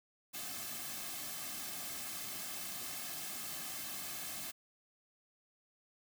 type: noise with comb filter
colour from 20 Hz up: white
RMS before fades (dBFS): -43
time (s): 0.33-4.52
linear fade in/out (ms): 20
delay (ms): 2.1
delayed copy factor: -0.7
effects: none